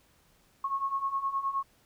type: beating tone pair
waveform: sine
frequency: 1087 / 1096.6 Hz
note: C#6 / C#6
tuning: -34 / -19 cents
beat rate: 9.6 Hz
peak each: -34 / -30 dBFS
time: 0.64-1.63 s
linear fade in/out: 5 ms
effects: pink hiss -65 dBFS RMS until 1.85 s